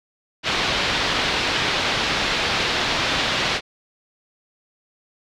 white low-pass noise, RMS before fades -22 dBFS, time 0.43-3.61 s, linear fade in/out 50 ms, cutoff 4200 Hz, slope 24 dB/octave, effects none

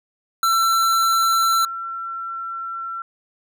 square / sine tone pair in turn, 1345 / 1352.2 Hz, E6 / E6, +34 / +44 cents, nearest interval unison, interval 10 cents, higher second, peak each -16 / -26 dBFS, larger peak first, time 0.43-1.65 / 1.65-3.02 s, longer second, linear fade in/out 2 ms, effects none

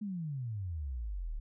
sine exponential sweep, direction down, 216.1 to 34.65 Hz, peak -35 dBFS, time 0.01-1.4 s, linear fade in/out 10 ms, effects none

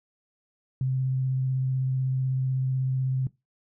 sine tone with vibrato, 130.81 Hz, C3, in tune, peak -23 dBFS, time 0.81-3.27 s, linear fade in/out 2 ms, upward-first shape square, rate 16 Hz, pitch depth 10 cents each way, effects noise-tail reverb RT60 0.2 s tail -19 dB re dry

